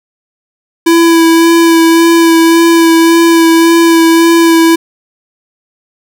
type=tone with vibrato; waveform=square; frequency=331.9 Hz; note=E4; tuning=12 cents sharp; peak=-4 dBFS; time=0.86-4.76 s; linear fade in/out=10 ms; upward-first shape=sine; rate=1.8 Hz; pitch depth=16 cents each way; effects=none